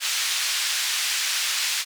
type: band-pass noise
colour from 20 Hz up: white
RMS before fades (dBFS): -25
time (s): 0-1.85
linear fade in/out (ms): 50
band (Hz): 1800 to 5800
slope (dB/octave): 12
effects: none